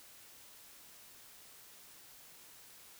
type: silence
effects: white hiss -57 dBFS RMS until 2.99 s